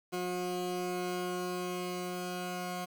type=tone pair together; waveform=20% pulse; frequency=180 / 359.8 Hz; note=F#3 / F#4; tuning=-47 / -48 cents; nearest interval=octave; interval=1199 cents; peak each=-33 / -32 dBFS; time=0.12-2.86 s; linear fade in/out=20 ms; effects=10-bit